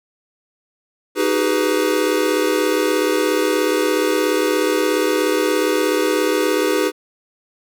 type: chord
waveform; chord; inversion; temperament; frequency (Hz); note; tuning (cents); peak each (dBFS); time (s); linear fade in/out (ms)
square; G# minor seventh; second; equal with one note detuned; 311.1 / 378.4 / 415.3 / 493.9; D#4 / F#4 / G#4 / B4; 0 / +39 / 0 / 0; -22; 1.15-6.92; 50
effects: none